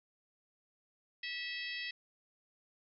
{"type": "harmonic tone", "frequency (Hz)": 650, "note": "E5", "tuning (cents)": -24, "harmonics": [3, 4, 5, 6, 7, 8], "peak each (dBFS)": [-42, -44, -46, -48, -49, -50], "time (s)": [1.23, 1.91], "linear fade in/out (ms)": 5, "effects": []}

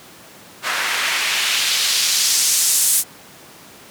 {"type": "noise with band-pass filter sweep", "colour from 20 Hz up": "white", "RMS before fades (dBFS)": -18, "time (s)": [0.62, 3.04], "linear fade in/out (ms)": 50, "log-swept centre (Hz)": [1400, 9900], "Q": 1.2, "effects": ["pink hiss -42 dBFS RMS until 3.9 s", "high-pass 150 Hz 12 dB/octave"]}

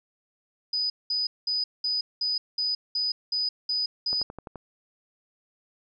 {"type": "tone bursts", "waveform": "sine", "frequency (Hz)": 4978, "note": "D#8", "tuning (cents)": 0, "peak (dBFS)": -24, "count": 10, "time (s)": [0.73, 4.23], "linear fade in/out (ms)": 5, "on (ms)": 170, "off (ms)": 200}
{"type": "click train", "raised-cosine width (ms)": 1, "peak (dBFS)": -24, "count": 6, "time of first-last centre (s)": [4.13, 4.557], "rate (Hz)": 11.7}
{"effects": []}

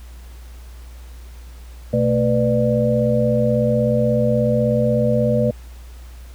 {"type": "tone cluster", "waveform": "sine", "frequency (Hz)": [123.6, 222.5, 496.6, 593], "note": ["B2", "A3", "B4", "D5"], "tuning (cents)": [2, 20, 9, 17], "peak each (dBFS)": -20, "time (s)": [1.93, 5.51], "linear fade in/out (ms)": 5, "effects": ["added 60 Hz sine -35 dBFS peak until 6.34 s", "pink hiss -49 dBFS RMS until 6.34 s"]}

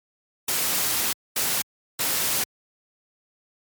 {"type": "noise bursts at uneven times", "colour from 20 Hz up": "white", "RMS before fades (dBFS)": -24, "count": 3, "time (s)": [[0.48, 1.13], [1.36, 1.62], [1.99, 2.44]], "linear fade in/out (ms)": 5, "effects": ["high-pass 80 Hz 12 dB/octave", "MP3 96 kbps"]}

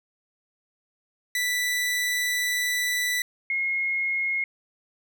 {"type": "tone pair in turn", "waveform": ["sawtooth", "sine"], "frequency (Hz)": [1975.5, 2156], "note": ["B6", "C#7"], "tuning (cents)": [0, -49], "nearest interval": "major second", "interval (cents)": 151, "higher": "second", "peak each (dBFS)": [-20, -23], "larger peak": "first", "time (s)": [[1.35, 3.22], [3.5, 4.44]], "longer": "first", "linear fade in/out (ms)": 2, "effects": []}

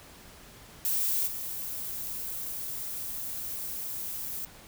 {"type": "noise with level steps", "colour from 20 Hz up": "violet", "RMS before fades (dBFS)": [-28, -36], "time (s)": [0.85, 4.45], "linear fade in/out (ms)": 0, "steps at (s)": 1.26, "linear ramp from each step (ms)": 20, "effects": ["pink hiss -51 dBFS RMS until 4.67 s"]}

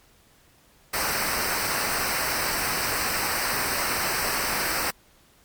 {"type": "noise with comb filter", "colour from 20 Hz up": "pink", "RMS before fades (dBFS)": -26, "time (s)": [0.93, 4.91], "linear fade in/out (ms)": 10, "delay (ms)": 0.29, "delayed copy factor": -0.75, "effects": ["pink hiss -58 dBFS RMS until 5.44 s", "MP3 96 kbps"]}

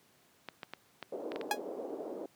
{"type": "clicks", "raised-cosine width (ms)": 0.3, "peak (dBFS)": -24, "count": 7, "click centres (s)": [0.487, 0.632, 0.736, 1.027, 1.319, 1.36, 1.413]}
{"type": "band-pass noise", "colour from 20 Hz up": "white", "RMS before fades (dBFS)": -41, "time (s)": [1.12, 2.26], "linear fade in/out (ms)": 5, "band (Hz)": [310, 540], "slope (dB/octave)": 24}
{"type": "tone with exponential decay", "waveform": "sawtooth", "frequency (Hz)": 830.6, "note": "G#5", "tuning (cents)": 0, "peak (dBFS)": -21, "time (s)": [1.51, 1.59], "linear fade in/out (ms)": 2, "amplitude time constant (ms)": 16}
{"effects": ["pink hiss -66 dBFS RMS until 2.35 s", "high-pass 150 Hz 12 dB/octave"]}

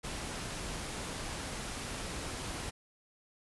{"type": "low-pass noise", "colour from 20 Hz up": "pink", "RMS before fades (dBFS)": -40, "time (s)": [0.03, 2.71], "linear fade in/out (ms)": 20, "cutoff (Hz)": 11000, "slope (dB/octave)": 96, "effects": []}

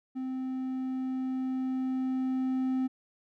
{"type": "tone with level ramp", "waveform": "triangle", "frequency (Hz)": 259.8, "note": "C4", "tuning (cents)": -12, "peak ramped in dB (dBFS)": [-30, -24], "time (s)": [0.15, 2.88], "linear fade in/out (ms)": 20, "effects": []}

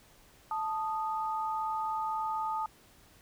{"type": "tone pair together", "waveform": "sine", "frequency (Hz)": [878, 1239.5], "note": ["A5", "D#6"], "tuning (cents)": [-4, -7], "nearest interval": "tritone", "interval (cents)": 597, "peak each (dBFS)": [-32, -35], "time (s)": [0.51, 2.66], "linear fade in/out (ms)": 2, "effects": ["pink hiss -60 dBFS RMS until 3.21 s"]}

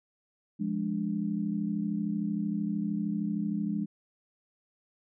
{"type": "chord", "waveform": "sine", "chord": "D diminished", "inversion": "first", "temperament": "equal", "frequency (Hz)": [174.61, 207.7, 293.7], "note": ["F3", "Ab3", "D4"], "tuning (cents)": [0, 0, 0], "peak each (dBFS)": [-34, -30, -36], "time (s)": [0.59, 3.86], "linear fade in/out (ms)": 20, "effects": []}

